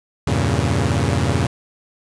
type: chord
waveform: sawtooth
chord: E diminished seventh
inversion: none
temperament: equal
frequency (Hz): 82.41 / 98 / 116.54 / 138.59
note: E2 / G2 / Bb2 / Db3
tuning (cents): 0 / 0 / 0 / 0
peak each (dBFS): -18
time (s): 0.27-1.47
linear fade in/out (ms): 5
effects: resampled to 22050 Hz + 8-bit